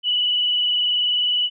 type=tone with vibrato; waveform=sine; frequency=2960 Hz; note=F#7; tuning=in tune; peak=-17 dBFS; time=0.03-1.5 s; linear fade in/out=50 ms; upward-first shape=sine; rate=20 Hz; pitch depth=37 cents each way; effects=none